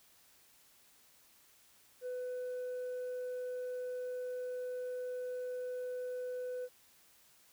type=tone with tanh clipping; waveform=sine; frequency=500 Hz; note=B4; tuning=21 cents sharp; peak=-38 dBFS; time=2.01-6.69 s; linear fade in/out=50 ms; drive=2 dB; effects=white hiss -65 dBFS RMS until 7.52 s